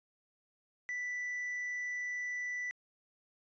sine tone with tanh clipping, 1975.5 Hz, B6, in tune, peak -36 dBFS, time 0.89-2.71 s, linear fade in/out 0 ms, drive 2 dB, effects resampled to 16000 Hz

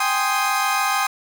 30% pulse chord, Ab major seventh, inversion third, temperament equal, 784 / 830.6 / 1046.5 / 1244.5 Hz, G5 / Ab5 / C6 / Eb6, 0 / 0 / 0 / 0 cents, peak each -21 / -24 / -22 / -20 dBFS, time 0-1.07 s, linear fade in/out 5 ms, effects none

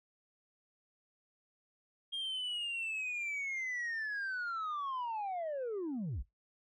sine linear sweep, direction down, 3240 to 38.89 Hz, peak -33 dBFS, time 2.12-6.23 s, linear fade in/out 20 ms, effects noise-tail reverb RT60 0.2 s tail -23 dB re dry + tanh soft clip ceiling -34 dBFS

